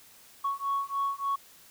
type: beating tone pair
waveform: sine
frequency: 1108.7 / 1112.1 Hz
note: C#6 / C#6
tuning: 0 / +5 cents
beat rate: 3.4 Hz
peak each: -30 dBFS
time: 0.44-1.36 s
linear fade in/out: 10 ms
effects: tanh soft clip ceiling -22 dBFS + white hiss -55 dBFS RMS until 1.7 s